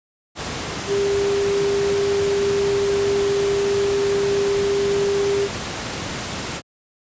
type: tone in noise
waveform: sine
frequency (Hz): 400.2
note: G4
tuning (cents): +36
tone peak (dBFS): -17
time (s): 0.87-5.49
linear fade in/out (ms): 50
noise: pink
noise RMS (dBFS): -27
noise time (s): 0.35-6.62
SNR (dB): +7
effects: high-pass 80 Hz 12 dB/octave + resampled to 16000 Hz